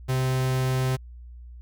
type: tone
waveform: 45% pulse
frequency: 129.8 Hz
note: C3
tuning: 13 cents flat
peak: -22 dBFS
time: 0.08-0.97 s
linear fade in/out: 20 ms
effects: added 60 Hz sine -40 dBFS peak until 1.61 s